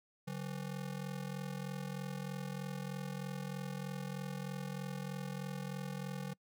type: ring-modulated tone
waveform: square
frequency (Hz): 164.81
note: E3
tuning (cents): 0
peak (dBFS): -37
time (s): 0.27-6.34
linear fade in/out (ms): 10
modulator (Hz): 21.6
effects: noise-tail reverb RT60 0.1 s tail -25 dB re dry